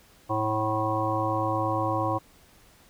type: harmonic tone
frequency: 108.7 Hz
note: A2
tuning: 21 cents flat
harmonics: 1 / 3 / 5 / 7 / 9 / 10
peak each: -31 / -31 / -31 / -31 / -31 / -31 dBFS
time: 0.29-2.19 s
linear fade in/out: 20 ms
effects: pink hiss -57 dBFS RMS until 2.89 s